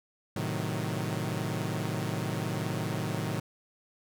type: chord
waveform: sawtooth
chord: A diminished seventh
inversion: none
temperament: equal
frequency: 110 / 130.81 / 155.56 / 185 Hz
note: A2 / C3 / Eb3 / Gb3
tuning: 0 / 0 / 0 / 0 cents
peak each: -31 / -33 / -31 / -33 dBFS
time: 0.36-3.4 s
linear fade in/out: 5 ms
effects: none